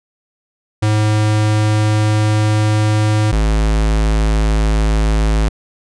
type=tone pair in turn; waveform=square; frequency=106.9 / 53.45 Hz; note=A2 / A1; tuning=-49 / -49 cents; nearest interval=octave; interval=1200 cents; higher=first; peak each=-12 dBFS; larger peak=neither; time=0.82-3.32 / 3.32-5.49 s; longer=first; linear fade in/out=10 ms; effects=resampled to 22050 Hz

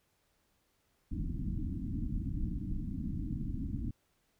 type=low-pass noise; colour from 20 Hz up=pink; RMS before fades=-36 dBFS; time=1.11-3.91 s; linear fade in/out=5 ms; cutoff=310 Hz; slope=96 dB/octave; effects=pink hiss -75 dBFS RMS until 4.39 s

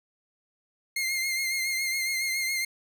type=tone with vibrato; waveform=sawtooth; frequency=2117 Hz; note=C7; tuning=20 cents sharp; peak=-23 dBFS; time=0.96-2.65 s; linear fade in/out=5 ms; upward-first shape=triangle; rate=7.2 Hz; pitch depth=44 cents each way; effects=none

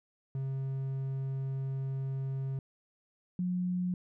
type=tone pair in turn; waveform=triangle / sine; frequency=134.4 / 180.18 Hz; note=C3 / F#3; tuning=+47 / -46 cents; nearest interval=perfect fourth; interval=507 cents; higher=second; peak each=-30 / -29 dBFS; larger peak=second; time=0.35-2.59 / 3.39-3.94 s; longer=first; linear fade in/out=2 ms; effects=none

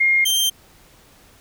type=tone pair in turn; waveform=sine / sawtooth; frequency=2131 / 3153 Hz; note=C7 / G7; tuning=+31 / +9 cents; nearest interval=perfect fifth; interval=678 cents; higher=second; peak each=-13 dBFS; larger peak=neither; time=0-0.25 / 0.25-0.5 s; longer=neither; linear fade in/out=10 ms; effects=pink hiss -51 dBFS RMS until 1.4 s

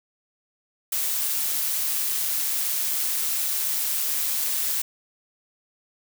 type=noise with amplitude modulation; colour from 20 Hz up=blue; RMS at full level=-24 dBFS; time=0.92-4.82 s; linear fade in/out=5 ms; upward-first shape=sine; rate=147 Hz; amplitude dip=30%; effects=none

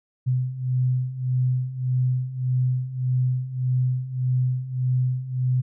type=beating tone pair; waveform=sine; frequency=126.1 / 127.8 Hz; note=B2 / C3; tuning=+36 / -40 cents; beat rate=1.7 Hz; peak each=-26 / -22 dBFS; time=0.26-5.62 s; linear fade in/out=20 ms; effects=none

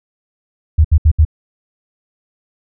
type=tone bursts; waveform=sine; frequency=77.78 Hz; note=D#2; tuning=in tune; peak=-5 dBFS; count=4; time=0.78-1.251 s; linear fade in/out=10 ms; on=66 ms; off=69 ms; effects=none

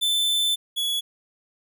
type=tone pair in turn; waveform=45% pulse; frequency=3529 / 3382 Hz; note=A7 / G#7; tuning=+4 / +31 cents; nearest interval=minor second; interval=73 cents; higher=first; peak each=-20 / -23 dBFS; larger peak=first; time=0.01-0.56 / 0.76-1.01 s; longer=first; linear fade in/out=20 ms; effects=none

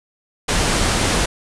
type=low-pass noise; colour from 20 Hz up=pink; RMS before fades=-18 dBFS; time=0.48-1.26 s; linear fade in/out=10 ms; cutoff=10000 Hz; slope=48 dB/octave; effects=none

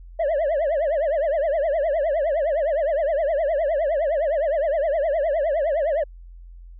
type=tone with vibrato; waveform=sine; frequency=607 Hz; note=D#5; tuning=43 cents flat; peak=-16 dBFS; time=0.19-6.04 s; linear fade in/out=10 ms; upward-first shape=triangle; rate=9.7 Hz; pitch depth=230 cents each way; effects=tanh soft clip ceiling -18 dBFS + added 43 Hz sine -39 dBFS peak until 6.79 s

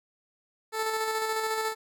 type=tone with tremolo; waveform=15% pulse; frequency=440 Hz; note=A4; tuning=in tune; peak=-20 dBFS; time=0.72-1.75 s; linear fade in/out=50 ms; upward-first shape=square; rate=14 Hz; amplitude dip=30%; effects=none

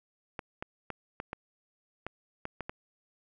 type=clicks; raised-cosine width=0.5 ms; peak=-21 dBFS; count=9; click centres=0.392 / 0.625 / 0.903 / 1.201 / 1.331 / 2.066 / 2.454 / 2.607 / 2.695 s; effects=none

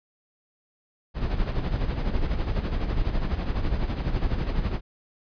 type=noise with tremolo; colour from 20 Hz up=brown; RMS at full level=-23 dBFS; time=1.14-4.81 s; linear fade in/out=50 ms; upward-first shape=sine; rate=12 Hz; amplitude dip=60%; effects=resampled to 11025 Hz

